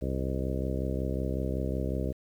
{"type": "harmonic tone with a mistuned harmonic", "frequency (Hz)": 65.41, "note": "C2", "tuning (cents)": 0, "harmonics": [1, 2, 3, 4, 5, 6, 7, 8, 9], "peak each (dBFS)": [-32, -35, -37, -38, -39, -40, -40, -41, -42], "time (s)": [0.01, 2.13], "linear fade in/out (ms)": 20, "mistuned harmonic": 9, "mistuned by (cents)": 61, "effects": ["10-bit"]}